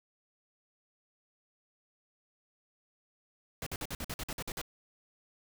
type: noise bursts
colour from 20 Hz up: pink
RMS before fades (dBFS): -38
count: 11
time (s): 3.62-4.615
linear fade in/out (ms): 2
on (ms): 45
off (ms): 50
effects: none